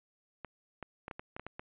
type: clicks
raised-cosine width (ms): 0.5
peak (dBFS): -26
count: 9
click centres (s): 0.447 / 0.827 / 1.081 / 1.112 / 1.195 / 1.365 / 1.396 / 1.466 / 1.595
effects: resampled to 8000 Hz